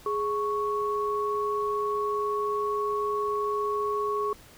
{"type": "tone pair together", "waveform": "sine", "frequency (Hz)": [416.5, 1108.7], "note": ["G#4", "C#6"], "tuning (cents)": [5, 0], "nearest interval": "octave + perfect fourth", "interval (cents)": 1695, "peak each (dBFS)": -28, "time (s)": [0.06, 4.33], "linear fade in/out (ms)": 2, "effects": ["pink hiss -52 dBFS RMS until 4.57 s"]}